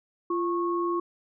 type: tone pair together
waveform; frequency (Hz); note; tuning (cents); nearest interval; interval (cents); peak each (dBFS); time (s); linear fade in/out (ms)
sine; 345.5 / 1097; F4 / C#6; -19 / -18; octave + minor sixth; 2001; -26 / -29; 0.3-1; 5
effects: none